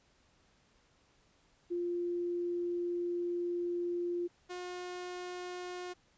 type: tone pair in turn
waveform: sine / sawtooth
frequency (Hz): 349.2 / 359.2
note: F4 / F4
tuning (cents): 0 / +49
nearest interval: unison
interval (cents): 49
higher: second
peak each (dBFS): -32 / -36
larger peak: first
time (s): 1.7-4.28 / 4.49-5.94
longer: first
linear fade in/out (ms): 20
effects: pink hiss -69 dBFS RMS until 6.17 s + resampled to 16000 Hz